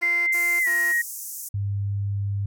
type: tone bursts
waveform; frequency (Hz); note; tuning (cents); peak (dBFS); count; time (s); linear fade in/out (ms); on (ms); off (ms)
10% pulse; 347.4; F4; -9; -28; 3; 0.01-0.924; 10; 260; 67
type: tone with pitch glide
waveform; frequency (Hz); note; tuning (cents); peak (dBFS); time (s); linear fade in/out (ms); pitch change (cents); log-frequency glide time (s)
sine; 2081 to 1886.4; C7 to A#6; -10 to +20; -19; 0.02-1.02; 10; -170; 0.61-0.69
type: band-pass noise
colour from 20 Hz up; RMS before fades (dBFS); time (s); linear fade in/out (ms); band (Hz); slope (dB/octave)
white; -35; 0.32-1.49; 10; 5900 to 16000; 48
type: tone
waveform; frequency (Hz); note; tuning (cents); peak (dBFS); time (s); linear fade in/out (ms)
sine; 100.3; G2; +40; -23; 1.54-2.46; 5
effects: none